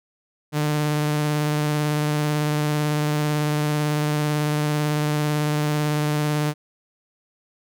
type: tone with vibrato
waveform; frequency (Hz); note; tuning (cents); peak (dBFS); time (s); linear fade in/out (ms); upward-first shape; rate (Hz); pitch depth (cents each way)
sawtooth; 149.8; D3; +35; -16; 0.52-6.54; 50; sine; 18; 17
effects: none